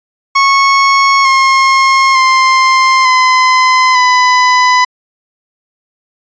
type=tone with pitch steps; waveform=30% pulse; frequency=1100 / 1074.3 / 1049.1 / 1024.6 / 1000.6 Hz; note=C#6 / C6 / C6 / C6 / B5; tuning=-14 / +45 / +4 / -37 / +22 cents; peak=-3 dBFS; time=0.35-4.85 s; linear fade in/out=10 ms; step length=900 ms; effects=resampled to 16000 Hz